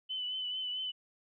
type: tone with vibrato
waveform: sine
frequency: 3011 Hz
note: F#7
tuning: 30 cents sharp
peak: -34 dBFS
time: 0.09-0.92 s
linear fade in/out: 20 ms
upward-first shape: triangle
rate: 4.5 Hz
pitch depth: 37 cents each way
effects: none